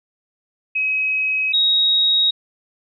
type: tone pair in turn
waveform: sine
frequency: 2545 / 3784 Hz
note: D#7 / A#7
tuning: +39 / +25 cents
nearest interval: perfect fifth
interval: 686 cents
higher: second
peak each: -17 / -13 dBFS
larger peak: second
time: 0.75-1.53 / 1.53-2.31 s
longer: neither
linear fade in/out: 10 ms
effects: none